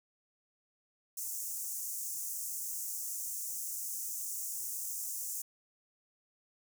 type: high-pass noise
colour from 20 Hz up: pink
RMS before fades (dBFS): -39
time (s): 1.17-5.42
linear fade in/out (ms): 5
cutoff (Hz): 6200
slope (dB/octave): 48
effects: none